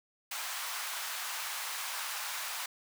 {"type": "high-pass noise", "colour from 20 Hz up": "pink", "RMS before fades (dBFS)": -38, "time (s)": [0.31, 2.66], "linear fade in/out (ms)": 5, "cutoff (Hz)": 870, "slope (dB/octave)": 24, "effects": []}